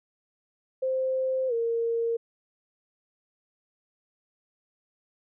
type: tone with pitch glide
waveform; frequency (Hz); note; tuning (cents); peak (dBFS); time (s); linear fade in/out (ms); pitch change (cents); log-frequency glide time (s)
sine; 522 to 462.4; C5 to A#4; -4 to -14; -24; 0.82-2.17; 10; -210; 1.48-1.53
effects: none